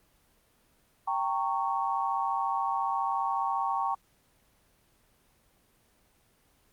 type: chord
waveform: sine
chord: G diminished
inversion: none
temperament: equal with one note detuned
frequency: 784 / 918.4 / 1108.7 Hz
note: G5 / Bb5 / Db6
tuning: 0 / -26 / 0 cents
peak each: -31 dBFS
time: 1.07-3.95 s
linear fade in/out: 10 ms
effects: pink hiss -66 dBFS RMS until 6.72 s + Opus 24 kbps